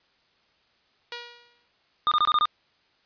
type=tone with exponential decay; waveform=5% pulse; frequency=478.7 Hz; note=A#4; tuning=46 cents sharp; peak=-20 dBFS; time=1.12-1.68 s; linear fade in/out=2 ms; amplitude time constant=120 ms
type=tone bursts; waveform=square; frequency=1216 Hz; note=D#6; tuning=40 cents flat; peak=-19 dBFS; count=6; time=2.07-2.455 s; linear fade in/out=0 ms; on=45 ms; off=23 ms
effects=white hiss -65 dBFS RMS until 3.05 s + resampled to 11025 Hz